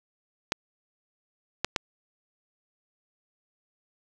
clicks, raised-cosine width 0.2 ms, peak -7 dBFS, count 3, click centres 0.521 / 1.646 / 1.762 s, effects none

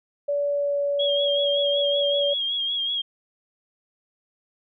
sine tone with pitch glide, 574 to 569.7 Hz, D5 to C#5, -40 to +47 cents, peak -21 dBFS, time 0.28-2.34 s, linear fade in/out 10 ms, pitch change -13 cents, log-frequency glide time 0.49-0.79 s
sine tone with vibrato, 3273 Hz, G#7, 26 cents flat, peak -23 dBFS, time 0.99-3.02 s, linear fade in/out 10 ms, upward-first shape sine, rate 5.3 Hz, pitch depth 44 cents each way
effects none

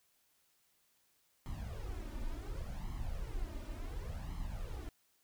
brown noise with flanger, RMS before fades -41 dBFS, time 1.46-4.89 s, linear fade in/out 0 ms, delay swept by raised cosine 0.96 to 3.36 ms, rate 0.69 Hz, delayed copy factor +0.8, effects white hiss -74 dBFS RMS until 5.23 s

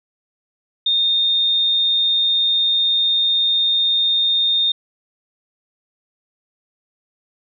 sine tone, 3658 Hz, A#7, 33 cents flat, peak -14 dBFS, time 0.86-4.72 s, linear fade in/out 5 ms, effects none

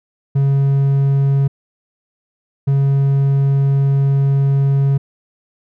triangle tone pair in turn, 138.2 / 138.2 Hz, C#3 / C#3, -5 / -5 cents, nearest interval unison, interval 0 cents, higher neither, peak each -9 dBFS, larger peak neither, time 0.35-1.48 / 2.67-4.98 s, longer second, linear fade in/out 10 ms, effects none

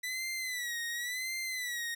sawtooth tone with vibrato, 1975.5 Hz, B6, in tune, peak -31 dBFS, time 0.03-1.95 s, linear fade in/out 10 ms, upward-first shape sine, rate 0.93 Hz, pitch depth 98 cents each way, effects none

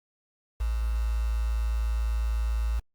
sine tone with quantisation, 56 Hz, A1, 31 cents sharp, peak -24 dBFS, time 0.6-2.8 s, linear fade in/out 10 ms, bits 7, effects Opus 48 kbps

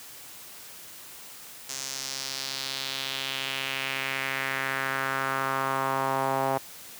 sawtooth tone with band-pass filter sweep, 134.5 Hz, C3, 48 cents sharp, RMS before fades -30 dBFS, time 1.69-6.58 s, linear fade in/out 5 ms, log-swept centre 6600 to 780 Hz, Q 2.3, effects white hiss -45 dBFS RMS until 6.99 s + high-pass 80 Hz 12 dB/octave

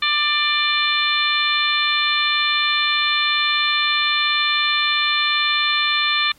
harmonic tone, 593 Hz, D5, 17 cents sharp, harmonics 2 / 3 / 4 / 5 / 6 / 7, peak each -23 / -24 / -21 / -26 / -21 / -26 dBFS, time 0.02-6.32 s, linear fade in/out 5 ms, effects pink hiss -53 dBFS RMS until 6.38 s + MP3 64 kbps

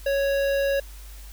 square tone with notch filter, 554.4 Hz, C#5, in tune, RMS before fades -23 dBFS, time 0.06-0.8 s, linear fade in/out 5 ms, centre 8100 Hz, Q 0.56, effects added 50 Hz sine -39 dBFS peak until 1.32 s + white hiss -49 dBFS RMS until 1.32 s

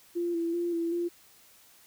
sine tone with vibrato, 340.4 Hz, F4, 44 cents flat, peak -27 dBFS, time 0.15-1.09 s, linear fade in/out 20 ms, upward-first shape square, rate 2.6 Hz, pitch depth 26 cents each way, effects white hiss -58 dBFS RMS until 1.86 s

